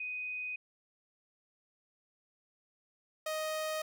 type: tone pair in turn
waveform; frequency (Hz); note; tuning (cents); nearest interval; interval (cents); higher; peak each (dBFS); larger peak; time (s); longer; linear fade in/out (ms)
sine / sawtooth; 2497 / 624.2; D#7 / D#5; +6 / +5; 2 octaves; 2401; first; -36 / -30; second; 0-0.56 / 3.26-3.82; neither; 5
effects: none